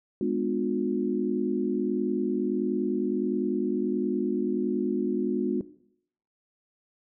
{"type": "chord", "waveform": "sine", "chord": "G# diminished seventh", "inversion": "none", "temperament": "just", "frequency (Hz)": [207.7, 249.2, 299, 358.8], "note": ["G#3", "B3", "D4", "F4"], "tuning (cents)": [0, 16, 31, 47], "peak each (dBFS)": [-30, -30, -30, -28], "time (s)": [0.21, 5.61], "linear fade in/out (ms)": 2, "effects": ["noise-tail reverb RT60 0.7 s tail -18 dB re dry"]}